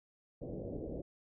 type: low-pass noise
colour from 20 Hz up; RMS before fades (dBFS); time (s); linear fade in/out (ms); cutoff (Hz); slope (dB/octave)
white; -42; 0.41-1.02; 10; 570; 48
effects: none